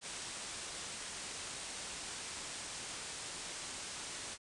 white low-pass noise, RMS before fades -45 dBFS, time 0.01-4.38 s, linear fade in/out 50 ms, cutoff 9500 Hz, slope 96 dB/octave, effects none

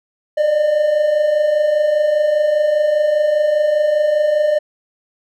triangle tone pair together, 580 / 605 Hz, D5 / D#5, -22 / -49 cents, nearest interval minor second, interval 73 cents, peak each -19 / -11 dBFS, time 0.37-4.59 s, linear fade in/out 10 ms, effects none

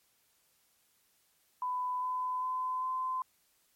sine tone with pitch steps, 1000 / 1009.3 / 1018.7 / 1028.1 Hz, B5 / B5 / C6 / C6, +21 / +37 / -47 / -31 cents, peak -31 dBFS, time 1.62-3.22 s, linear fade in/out 2 ms, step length 400 ms, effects white hiss -71 dBFS RMS until 3.75 s + MP3 64 kbps

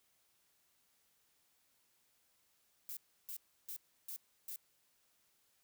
violet noise bursts, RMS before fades -45 dBFS, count 5, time 2.89-4.56 s, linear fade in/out 0 ms, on 78 ms, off 320 ms, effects white hiss -75 dBFS RMS until 5.63 s

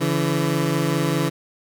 20% pulse tone pair together, 142.5 / 167.32 Hz, C#3 / E3, +48 / +26 cents, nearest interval minor third, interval 278 cents, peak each -17 dBFS, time 0-1.3 s, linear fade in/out 20 ms, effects none

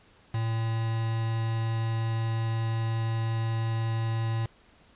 triangle tone with quantisation, 113.2 Hz, A2, 50 cents sharp, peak -24 dBFS, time 0.34-4.46 s, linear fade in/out 5 ms, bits 6, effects pink hiss -59 dBFS RMS until 4.95 s + resampled to 8000 Hz

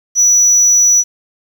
sine tone, 5900 Hz, F#8, 6 cents flat, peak -4 dBFS, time 0.15-1.04 s, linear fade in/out 50 ms, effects tanh soft clip ceiling -5 dBFS + 7-bit

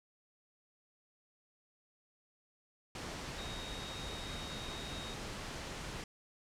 sine tone in noise, 3753 Hz, A#7, 11 cents sharp, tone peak -47 dBFS, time 3.38-5.14 s, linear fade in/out 2 ms, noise pink, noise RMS -43 dBFS, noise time 2.95-6.04 s, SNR -7 dB, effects low-pass 7000 Hz 12 dB/octave

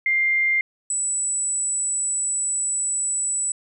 sine tone pair in turn, 2100 / 7929 Hz, C7 / B8, +6 / +6 cents, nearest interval octave + major seventh, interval 2300 cents, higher second, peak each -17 / -21 dBFS, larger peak first, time 0.06-0.61 / 0.9-3.52 s, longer second, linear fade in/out 2 ms, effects none

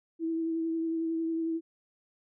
sine tone with vibrato, 327.1 Hz, E4, 13 cents flat, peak -28 dBFS, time 0.19-1.61 s, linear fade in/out 50 ms, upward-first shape triangle, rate 11 Hz, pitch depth 21 cents each way, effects none

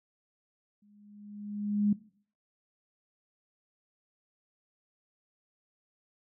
sine tone with exponential growth, 206.4 Hz, G#3, 10 cents flat, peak -21 dBFS, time 0.82-1.93 s, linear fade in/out 5 ms, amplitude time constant 240 ms, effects noise-tail reverb RT60 0.5 s tail -19 dB re dry

